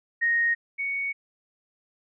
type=tone pair in turn; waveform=sine; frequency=1864.7 / 2228 Hz; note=A#6 / C#7; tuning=0 / +8 cents; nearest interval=minor third; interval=308 cents; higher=second; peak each=-20 / -26 dBFS; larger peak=first; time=0.21-0.55 / 0.78-1.13 s; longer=second; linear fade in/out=20 ms; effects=none